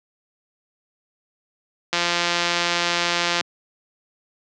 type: click train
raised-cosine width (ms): 0.2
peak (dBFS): -3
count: 257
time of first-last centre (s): 1.93-3.41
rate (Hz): 173
effects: high-pass 200 Hz 12 dB/octave + low-pass 7000 Hz 12 dB/octave